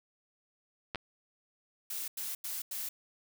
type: clicks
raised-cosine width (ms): 0.3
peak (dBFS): -20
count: 2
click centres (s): 0.948 / 0.957
type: noise bursts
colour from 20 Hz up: blue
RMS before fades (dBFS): -38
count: 4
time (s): 1.9-2.89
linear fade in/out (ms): 5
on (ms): 180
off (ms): 90
effects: none